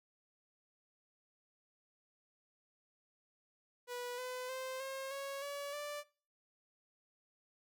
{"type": "tone with pitch steps", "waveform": "sawtooth", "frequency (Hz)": [489.8, 504.7, 520.1, 536, 552.3, 569.2, 586.5], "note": ["B4", "B4", "C5", "C5", "C#5", "C#5", "D5"], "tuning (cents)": [-14, 38, -10, 42, -6, 46, -2], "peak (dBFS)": -37, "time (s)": [3.87, 6.04], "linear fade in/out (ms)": 50, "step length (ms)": 310, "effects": ["noise-tail reverb RT60 0.4 s tail -21 dB re dry"]}